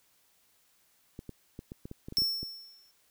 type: clicks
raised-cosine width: 3 ms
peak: -28 dBFS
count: 11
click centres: 1.191 / 1.293 / 1.591 / 1.719 / 1.855 / 1.914 / 2.085 / 2.124 / 2.185 / 2.22 / 2.43 s
type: tone with exponential decay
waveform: square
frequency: 5400 Hz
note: E8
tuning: 41 cents sharp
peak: -23 dBFS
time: 2.17-2.91 s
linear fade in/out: 0 ms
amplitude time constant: 160 ms
effects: white hiss -68 dBFS RMS until 3.1 s